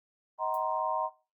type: chord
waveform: sine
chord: C half-diminished seventh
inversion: first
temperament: just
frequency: 627.9 / 753.5 / 941.9 / 1046.5 Hz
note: Eb5 / Gb5 / Bb5 / C6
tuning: +16 / +31 / +18 / 0 cents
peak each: -35 / -36 / -31 / -34 dBFS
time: 0.38-1.1 s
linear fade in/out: 50 ms
type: noise with exponential decay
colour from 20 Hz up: violet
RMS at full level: -45 dBFS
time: 0.54-0.63 s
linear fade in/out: 1 ms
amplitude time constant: 19 ms
effects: noise-tail reverb RT60 0.3 s tail -18 dB re dry + Opus 24 kbps